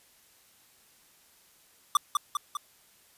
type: tone with echo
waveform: square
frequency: 1174.7 Hz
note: D6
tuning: in tune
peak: -19 dBFS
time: 1.95-1.97 s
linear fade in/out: 2 ms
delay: 200 ms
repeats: 3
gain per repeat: -4 dB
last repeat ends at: 2.57 s
effects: white hiss -61 dBFS RMS until 3.17 s + resampled to 32000 Hz